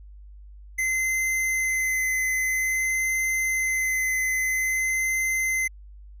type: tone with vibrato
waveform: square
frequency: 2055 Hz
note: C7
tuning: 32 cents flat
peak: -23 dBFS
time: 0.78-5.68 s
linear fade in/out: 10 ms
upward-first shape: sine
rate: 0.5 Hz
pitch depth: 11 cents each way
effects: added 50 Hz sine -42 dBFS peak until 6.2 s